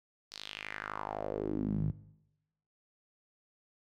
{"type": "tone with band-pass filter sweep", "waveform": "sawtooth", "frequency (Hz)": 51.91, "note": "G#1", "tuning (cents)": 0, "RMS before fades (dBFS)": -37, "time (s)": [0.31, 1.92], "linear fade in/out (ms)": 20, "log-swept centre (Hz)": [4900, 130], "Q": 3.8, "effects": ["noise-tail reverb RT60 0.9 s tail -18 dB re dry"]}